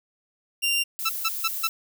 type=tone; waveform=sawtooth; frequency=2781 Hz; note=F7; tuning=8 cents flat; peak=-18 dBFS; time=0.62-0.84 s; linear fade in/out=20 ms
type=noise; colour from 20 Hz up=violet; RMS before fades=-31 dBFS; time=0.99-1.69 s; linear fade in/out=0 ms
type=tone bursts; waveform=15% pulse; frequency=1325 Hz; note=E6; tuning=9 cents sharp; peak=-15 dBFS; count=4; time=1.05-1.676 s; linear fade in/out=10 ms; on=44 ms; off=150 ms
effects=none